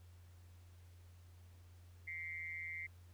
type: tone with amplitude modulation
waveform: sine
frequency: 2093 Hz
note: C7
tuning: in tune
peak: -39 dBFS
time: 2.07-2.87 s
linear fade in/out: 10 ms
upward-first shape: sine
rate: 164 Hz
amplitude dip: 80%
effects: added 88 Hz sine -57 dBFS peak until 3.13 s + pink hiss -71 dBFS RMS until 3.13 s